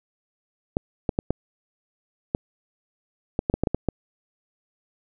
clicks, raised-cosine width 2 ms, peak -8 dBFS, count 12, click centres 0.769 / 1.092 / 1.189 / 1.306 / 2.349 / 3.391 / 3.499 / 3.54 / 3.636 / 3.672 / 3.746 / 3.887 s, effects none

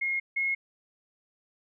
sine tone pair in turn, 2149 / 2164 Hz, C7 / C#7, +46 / -42 cents, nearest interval unison, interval 12 cents, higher second, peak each -26 / -25 dBFS, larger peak second, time 0.01-0.2 / 0.36-0.55 s, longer neither, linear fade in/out 10 ms, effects none

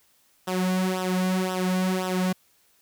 sawtooth tone with flanger, 185 Hz, F#3, in tune, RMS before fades -25 dBFS, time 0.47-2.33 s, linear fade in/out 10 ms, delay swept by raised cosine 0.44 to 3.14 ms, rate 1.9 Hz, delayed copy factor -0.75, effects white hiss -63 dBFS RMS until 2.81 s

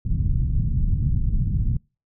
pink low-pass noise, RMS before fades -21 dBFS, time 0.05-1.77 s, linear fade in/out 5 ms, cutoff 160 Hz, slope 24 dB/octave, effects noise-tail reverb RT60 0.3 s tail -25 dB re dry

